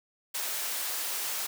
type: high-pass noise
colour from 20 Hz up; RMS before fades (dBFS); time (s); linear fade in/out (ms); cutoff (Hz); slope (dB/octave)
white; -33; 0.34-1.47; 10; 490; 12
effects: none